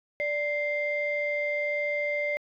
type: tone pair together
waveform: sine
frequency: 587.3 / 2093 Hz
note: D5 / C7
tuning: 0 / 0 cents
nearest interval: octave + minor seventh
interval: 2200 cents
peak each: -28 dBFS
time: 0.2-2.37 s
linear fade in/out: 0 ms
effects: tanh soft clip ceiling -19 dBFS